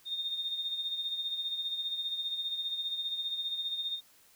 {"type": "tone with tremolo", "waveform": "sine", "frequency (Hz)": 3664, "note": "A#7", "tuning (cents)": -31, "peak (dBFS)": -30, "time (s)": [0.05, 4.01], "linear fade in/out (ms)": 50, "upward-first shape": "sine", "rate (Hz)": 15, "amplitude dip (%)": 55, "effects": ["white hiss -62 dBFS RMS until 4.35 s"]}